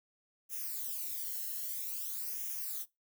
violet noise with flanger, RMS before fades -39 dBFS, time 0.49-2.86 s, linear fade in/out 50 ms, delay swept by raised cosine 0.23 to 0.85 ms, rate 0.51 Hz, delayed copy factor -0.8, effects noise-tail reverb RT60 0.2 s tail -21 dB re dry

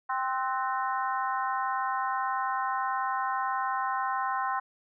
harmonic tone with a mistuned harmonic, 261.6 Hz, C4, in tune, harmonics 3 / 4 / 5 / 6 / 7, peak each -32 / -30 / -36 / -37 / -41 dBFS, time 0.09-4.6 s, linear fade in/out 10 ms, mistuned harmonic 6, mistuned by -78 cents, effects none

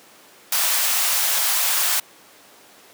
white high-pass noise, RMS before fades -20 dBFS, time 0.52-2 s, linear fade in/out 5 ms, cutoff 630 Hz, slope 24 dB/octave, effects pink hiss -48 dBFS RMS until 2.93 s + high-pass 300 Hz 12 dB/octave

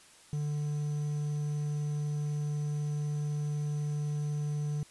triangle tone with quantisation, 148 Hz, D3, 14 cents sharp, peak -28 dBFS, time 0.33-4.83 s, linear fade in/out 0 ms, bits 9, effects white hiss -57 dBFS RMS until 4.9 s + resampled to 24000 Hz

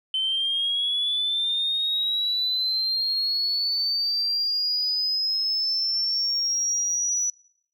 sine linear sweep, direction up, 3067 to 5920 Hz, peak -21 dBFS, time 0.14-7.3 s, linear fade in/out 2 ms, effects noise-tail reverb RT60 0.7 s tail -25 dB re dry + tanh soft clip ceiling -17 dBFS

